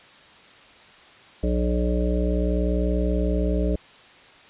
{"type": "harmonic tone", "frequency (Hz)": 60.5, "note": "B1", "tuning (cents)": -35, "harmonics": [1, 3, 5, 7, 9, 10], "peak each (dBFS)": [-22, -27, -29, -30, -32, -32], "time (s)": [1.43, 3.76], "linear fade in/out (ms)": 5, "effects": ["white hiss -49 dBFS RMS until 4.49 s", "resampled to 8000 Hz"]}